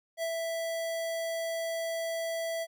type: tone with ADSR envelope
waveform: square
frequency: 660 Hz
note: E5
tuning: 2 cents sharp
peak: -30 dBFS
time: 0.17-2.67 s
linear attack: 56 ms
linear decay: 65 ms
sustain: -2 dB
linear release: 47 ms
effects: none